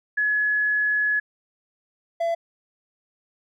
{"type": "tone pair in turn", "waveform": ["sine", "triangle"], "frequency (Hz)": [1696, 673.1], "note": ["G#6", "E5"], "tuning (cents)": [36, 36], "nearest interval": "octave + major third", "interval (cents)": 1600, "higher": "first", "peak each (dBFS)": -19, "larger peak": "neither", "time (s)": [[0.17, 1.2], [2.2, 2.35]], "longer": "first", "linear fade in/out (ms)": 10, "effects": []}